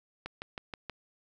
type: click train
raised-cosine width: 0.3 ms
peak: -22 dBFS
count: 5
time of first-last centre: 0.26-0.897 s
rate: 6.28 Hz
effects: none